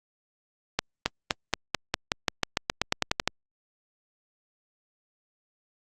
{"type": "accelerating click train", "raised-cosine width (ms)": 0.2, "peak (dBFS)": -5, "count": 17, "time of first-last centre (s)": [0.79, 3.276], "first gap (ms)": 270, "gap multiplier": 0.92, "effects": ["Opus 48 kbps"]}